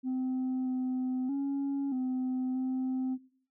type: tone with pitch steps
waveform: sine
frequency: 257.8 / 255.9 / 277.8 / 256.3 / 259 Hz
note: C4 / C4 / C#4 / C4 / C4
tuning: -26 / -38 / +4 / -36 / -17 cents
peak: -27 dBFS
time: 0.03-3.18 s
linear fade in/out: 50 ms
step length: 630 ms
effects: noise-tail reverb RT60 0.5 s tail -17 dB re dry + tanh soft clip ceiling -28 dBFS